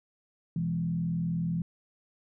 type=tone with frequency modulation; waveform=sine; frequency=168.1 Hz; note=E3; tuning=34 cents sharp; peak=-27 dBFS; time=0.56-1.62 s; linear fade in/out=2 ms; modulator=40.1 Hz; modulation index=0.74; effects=none